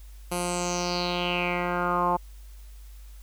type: tone with low-pass filter sweep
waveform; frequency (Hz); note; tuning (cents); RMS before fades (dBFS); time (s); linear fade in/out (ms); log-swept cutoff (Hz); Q
10% pulse; 176.6; F3; +20; -27; 0.31-2.17; 10; 11000 to 920; 5.1
effects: added 50 Hz sine -42 dBFS peak until 3.22 s + white hiss -58 dBFS RMS until 3.22 s